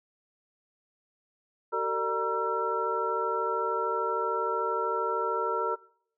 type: tone cluster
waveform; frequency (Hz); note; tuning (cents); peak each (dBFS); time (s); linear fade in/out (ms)
sine; 381.1 / 454.2 / 597 / 946 / 1346; G4 / A#4 / D5 / A#5 / E6; -49 / -45 / +28 / +25 / +36; -35 / -31 / -37 / -31 / -31; 1.72-5.76; 20
effects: noise-tail reverb RT60 0.6 s tail -22 dB re dry